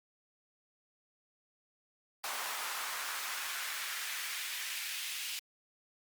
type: noise with high-pass filter sweep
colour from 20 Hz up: pink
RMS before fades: -39 dBFS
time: 2.24-5.39 s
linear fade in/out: 0 ms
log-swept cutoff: 930 to 2800 Hz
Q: 1.5
effects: Opus 48 kbps